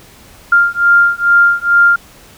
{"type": "beating tone pair", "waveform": "sine", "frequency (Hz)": [1396.9, 1399.2], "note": ["F6", "F6"], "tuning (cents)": [0, 3], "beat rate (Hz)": 2.3, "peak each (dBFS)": -10, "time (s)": [0.52, 1.96], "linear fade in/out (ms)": 5, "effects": ["pink hiss -41 dBFS RMS until 2.37 s"]}